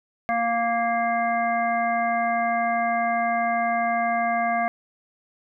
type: harmonic tone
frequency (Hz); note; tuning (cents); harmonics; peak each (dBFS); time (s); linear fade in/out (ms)
233.1; A#3; 0; 1 / 3 / 5 / 7 / 9; -31 / -22 / -30 / -32 / -30; 0.29-4.68; 0
effects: none

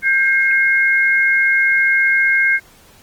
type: tone pair together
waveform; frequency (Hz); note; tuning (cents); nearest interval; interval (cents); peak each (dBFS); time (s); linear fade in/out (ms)
sine; 1584.9 / 2150; G6 / C7; +19 / +47; perfect fourth; 528; -14; 0.02-2.6; 50
effects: pink hiss -47 dBFS RMS until 3.02 s + Opus 24 kbps

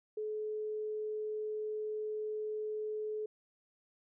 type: tone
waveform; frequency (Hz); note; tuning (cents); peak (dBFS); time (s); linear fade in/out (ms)
sine; 428.3; A4; -47; -35; 0.17-3.26; 5
effects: none

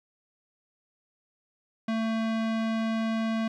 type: tone with low-pass filter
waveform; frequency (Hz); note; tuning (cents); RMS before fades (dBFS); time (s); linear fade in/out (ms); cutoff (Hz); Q
square; 223.7; A3; +29; -28; 1.88-3.48; 5; 3500; 0.78
effects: 11-bit

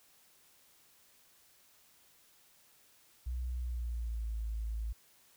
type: tone with pitch glide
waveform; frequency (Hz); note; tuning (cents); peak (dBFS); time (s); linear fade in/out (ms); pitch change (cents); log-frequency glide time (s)
sine; 61.74 to 55; B1 to A1; 0 to 0; -34; 3.26-4.93; 10; -200; 3.56-4.31
effects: white hiss -65 dBFS RMS until 5.36 s

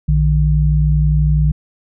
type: tone pair together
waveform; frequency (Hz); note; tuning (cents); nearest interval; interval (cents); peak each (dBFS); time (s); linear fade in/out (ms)
sine; 59.45 / 151.8; A#1 / D#3; +35 / -42; octave + major third; 1623; -13; 0.08-1.52; 10
effects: none

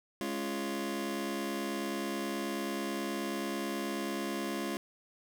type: chord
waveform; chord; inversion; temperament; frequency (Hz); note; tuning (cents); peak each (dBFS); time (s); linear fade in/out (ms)
sawtooth; Db major; second; just; 207.9 / 277.2 / 346.5; Ab3 / Db4 / F4; +2 / 0 / -14; -34; 0.21-4.77; 0
effects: none

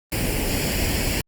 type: noise with comb filter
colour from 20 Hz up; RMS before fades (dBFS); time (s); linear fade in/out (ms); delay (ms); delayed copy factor
pink; -23; 0.12-1.21; 2; 0.4; +0.7
effects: Opus 32 kbps

